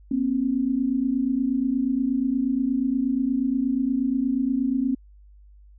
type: tone pair together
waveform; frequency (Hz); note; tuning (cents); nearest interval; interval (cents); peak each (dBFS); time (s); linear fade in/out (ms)
sine; 241.3 / 269.7; B3 / C#4; -40 / -47; major second; 193; -25 / -22; 0.11-4.95; 5
effects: added 50 Hz sine -47 dBFS peak until 5.78 s